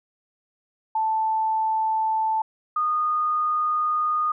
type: tone pair in turn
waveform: sine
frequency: 880 / 1229.5 Hz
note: A5 / D#6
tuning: 0 / -21 cents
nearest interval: tritone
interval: 579 cents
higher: second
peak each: -20 dBFS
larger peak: neither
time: 0.95-2.42 / 2.76-4.32 s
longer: second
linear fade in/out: 5 ms
effects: none